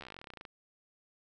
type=slowing click train; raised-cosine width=0.3 ms; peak=-30 dBFS; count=19; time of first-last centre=0.01-0.452 s; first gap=13 ms; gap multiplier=1.07; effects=none